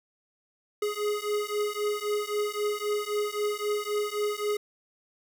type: beating tone pair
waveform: square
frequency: 415.3 / 419.1 Hz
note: G#4 / G#4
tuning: 0 / +16 cents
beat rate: 3.8 Hz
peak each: -31 dBFS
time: 0.82-4.57 s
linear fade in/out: 5 ms
effects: none